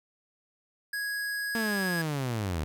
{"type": "tone", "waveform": "square", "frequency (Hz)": 1661.2, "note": "G#6", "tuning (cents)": 0, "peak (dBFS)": -31, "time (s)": [0.93, 2.02], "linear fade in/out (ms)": 5}
{"type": "linear sweep", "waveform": "sawtooth", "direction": "down", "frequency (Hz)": [230.8, 71.9], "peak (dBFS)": -25, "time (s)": [1.55, 2.64], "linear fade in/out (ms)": 0}
{"effects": []}